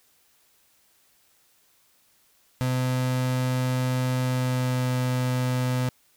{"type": "tone with pitch glide", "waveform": "35% pulse", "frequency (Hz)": [127.5, 126.47], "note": ["C3", "B2"], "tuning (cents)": [-44, 42], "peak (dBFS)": -21, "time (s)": [2.61, 5.89], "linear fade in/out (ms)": 0, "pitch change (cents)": -14, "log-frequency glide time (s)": [4.2, 4.92], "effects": ["white hiss -63 dBFS RMS until 6.16 s"]}